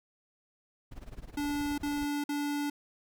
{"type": "noise with tremolo", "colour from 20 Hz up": "brown", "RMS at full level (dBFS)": -42, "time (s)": [0.91, 2.06], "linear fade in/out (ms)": 10, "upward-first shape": "sine", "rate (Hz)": 19, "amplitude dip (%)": 85}
{"type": "tone bursts", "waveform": "square", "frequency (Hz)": 290, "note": "D4", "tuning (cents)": -22, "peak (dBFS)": -31, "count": 3, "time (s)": [1.37, 2.7], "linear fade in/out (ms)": 5, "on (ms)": 410, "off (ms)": 50}
{"effects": []}